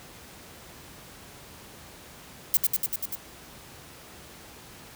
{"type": "noise with echo", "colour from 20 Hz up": "violet", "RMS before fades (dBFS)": -20, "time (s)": [2.54, 2.57], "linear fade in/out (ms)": 0, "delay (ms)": 97, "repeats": 6, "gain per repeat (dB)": -2, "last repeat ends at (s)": 3.152, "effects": ["pink hiss -47 dBFS RMS until 4.95 s", "high-pass 60 Hz 12 dB/octave"]}